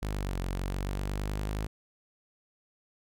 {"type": "exponential two-way sweep", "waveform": "sawtooth", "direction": "down then up", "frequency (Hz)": [52.8, 45.34, 52.8], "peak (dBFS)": -27, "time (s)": [0.02, 1.67], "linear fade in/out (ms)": 10, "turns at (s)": 0.39, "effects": []}